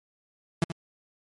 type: tone with echo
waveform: 35% pulse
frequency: 166 Hz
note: E3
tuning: 12 cents sharp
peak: -18 dBFS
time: 0.62-0.64 s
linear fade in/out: 2 ms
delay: 79 ms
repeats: 1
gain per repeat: -10 dB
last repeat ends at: 0.719 s
effects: MP3 48 kbps